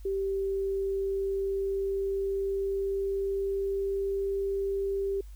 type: tone with pitch glide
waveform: sine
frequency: 390 to 393.4 Hz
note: G4 to G4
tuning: -9 to +6 cents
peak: -27 dBFS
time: 0.05-5.21 s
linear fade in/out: 5 ms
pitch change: +15 cents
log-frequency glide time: 0.45-4.3 s
effects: added 50 Hz sine -42 dBFS peak until 5.35 s + white hiss -63 dBFS RMS until 5.35 s